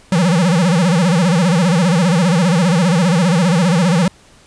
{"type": "tone with vibrato", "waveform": "square", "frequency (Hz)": 174.2, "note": "F3", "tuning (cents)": -4, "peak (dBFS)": -11, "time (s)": [0.12, 4.08], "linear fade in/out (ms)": 2, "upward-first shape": "sine", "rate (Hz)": 15, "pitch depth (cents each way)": 180, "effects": ["pink hiss -47 dBFS RMS until 4.46 s", "resampled to 22050 Hz"]}